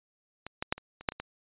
clicks, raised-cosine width 0.3 ms, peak -23 / -16 / -10 / -27 / -29 / -10 / -25 / -20 dBFS, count 8, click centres 0.466 / 0.625 / 0.725 / 0.78 / 1.01 / 1.088 / 1.121 / 1.2 s, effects resampled to 8000 Hz

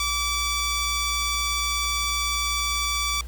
10% pulse tone, 1156 Hz, D6, 28 cents flat, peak -15 dBFS, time 0-3.21 s, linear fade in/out 2 ms, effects added 60 Hz sine -32 dBFS peak until 3.27 s + pink hiss -49 dBFS RMS until 3.27 s

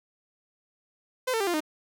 sawtooth tone with pitch steps, 511 / 450 / 396.3 / 349 / 307.4 Hz, C5 / A4 / G4 / F4 / D#4, -41 / +39 / +19 / -1 / -21 cents, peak -21 dBFS, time 1.27-1.605 s, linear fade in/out 10 ms, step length 67 ms, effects none

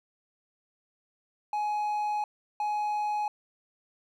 triangle tone bursts at uneven times, 839 Hz, G#5, 17 cents sharp, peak -25 dBFS, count 2, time 1.53-2.24 / 2.6-3.28 s, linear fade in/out 2 ms, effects none

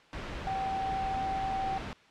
sine tone in noise, 771 Hz, G5, 29 cents flat, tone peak -30 dBFS, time 0.47-1.78 s, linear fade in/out 0 ms, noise pink, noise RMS -38 dBFS, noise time 0.13-1.93 s, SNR +5 dB, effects white hiss -58 dBFS RMS until 2.1 s + low-pass 3000 Hz 12 dB/octave

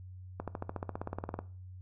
accelerating click train, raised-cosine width 1 ms, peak -22 dBFS, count 17, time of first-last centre 0.4-1.39 s, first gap 77 ms, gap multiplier 0.97, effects noise-tail reverb RT60 0.4 s tail -18 dB re dry + added 92 Hz sine -45 dBFS peak until 1.81 s

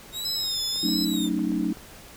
sawtooth tone with vibrato, 3729 Hz, A#7, in tune, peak -27 dBFS, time 0.12-1.3 s, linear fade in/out 50 ms, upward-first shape sine, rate 1.4 Hz, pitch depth 110 cents each way
sine tone, 5130 Hz, E8, 48 cents flat, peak -27 dBFS, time 0.25-1.05 s, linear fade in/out 5 ms
click train, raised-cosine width 1 ms, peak -31 dBFS, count 9, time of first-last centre 0.76-1.771 s, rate 7.91 Hz
sine chord, D# half-diminished seventh, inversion first, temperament just, 186.68 / 224 / 280 / 311.1 Hz, F#3 / A3 / C#4 / D#4, +16 / +31 / +18 / 0 cents, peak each -29 / -29 / -29 / -27 dBFS, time 0.83-1.73 s, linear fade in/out 5 ms
effects pink hiss -46 dBFS RMS until 2.16 s

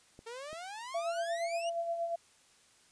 clicks, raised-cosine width 2 ms, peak -37 dBFS, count 2, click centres 0.191 / 0.53 s
sawtooth exponential sweep, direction up, 445.7 to 2960 Hz, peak -38 dBFS, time 0.26-1.7 s, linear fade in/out 10 ms
sine tone with tremolo, 677 Hz, E5, 46 cents sharp, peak -30 dBFS, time 0.94-2.16 s, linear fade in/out 10 ms, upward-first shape sine, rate 8.5 Hz, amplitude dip 50%
effects white hiss -64 dBFS RMS until 2.91 s + resampled to 22050 Hz

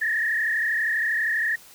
sine tone with frequency modulation, 1800 Hz, A6, 39 cents sharp, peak -21 dBFS, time 0.01-1.56 s, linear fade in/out 10 ms, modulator 32.5 Hz, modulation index 2.8, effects white hiss -49 dBFS RMS until 1.74 s

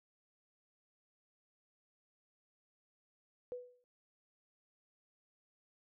sine tone with exponential decay, 493.9 Hz, B4, in tune, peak -37 dBFS, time 3.52-3.84 s, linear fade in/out 0 ms, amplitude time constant 69 ms, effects none

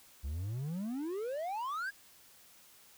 triangle exponential sweep, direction up, 64.5 to 1678 Hz, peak -33 dBFS, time 0.23-1.91 s, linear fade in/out 20 ms, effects white hiss -60 dBFS RMS until 2.97 s

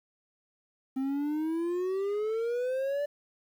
triangle exponential sweep, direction up, 261.6 to 587.3 Hz, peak -26 dBFS, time 0.96-3.06 s, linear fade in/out 10 ms, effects 10-bit

